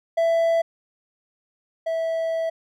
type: tone pair in turn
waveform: triangle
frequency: 664 / 654.5 Hz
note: E5 / E5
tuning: +12 / -13 cents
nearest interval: unison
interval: 25 cents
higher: first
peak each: -15 / -20 dBFS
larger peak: first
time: 0.17-0.62 / 1.86-2.5 s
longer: second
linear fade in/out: 10 ms
effects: none

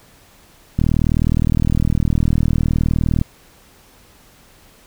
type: click train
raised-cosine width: 5 ms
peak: -4 dBFS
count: 97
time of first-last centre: 0.79-3.214 s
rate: 39.6 Hz
effects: pink hiss -49 dBFS RMS until 4.86 s

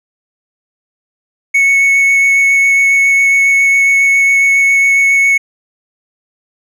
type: tone with vibrato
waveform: triangle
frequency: 2210 Hz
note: C#7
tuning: 6 cents flat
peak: -5 dBFS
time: 1.54-5.38 s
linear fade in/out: 10 ms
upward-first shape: sine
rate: 7.3 Hz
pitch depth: 8 cents each way
effects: none

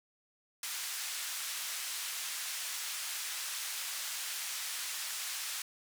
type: band-pass noise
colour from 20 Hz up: white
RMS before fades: -39 dBFS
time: 0.63-5.62 s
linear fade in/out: 2 ms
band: 1300 to 10000 Hz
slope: 12 dB/octave
effects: none

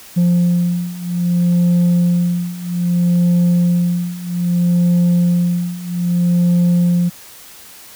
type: beating tone pair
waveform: sine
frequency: 174.61 / 175.23 Hz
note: F3 / F3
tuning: 0 / +6 cents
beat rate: 0.62 Hz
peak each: -14 / -12 dBFS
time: 0.16-7.1 s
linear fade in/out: 20 ms
effects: tanh soft clip ceiling -9 dBFS + white hiss -39 dBFS RMS until 7.95 s

